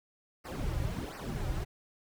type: noise with flanger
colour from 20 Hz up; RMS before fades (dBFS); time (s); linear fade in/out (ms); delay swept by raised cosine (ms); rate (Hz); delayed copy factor
brown; -35; 0.44-1.65; 20; 0.28 to 4.58; 1.4; -0.95
effects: none